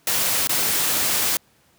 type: noise with dropouts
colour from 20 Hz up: white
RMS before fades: -21 dBFS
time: 0.07-1.37 s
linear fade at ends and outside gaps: 2 ms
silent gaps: 0.473-0.493 s
effects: pink hiss -59 dBFS RMS until 1.78 s + high-pass 80 Hz 12 dB/octave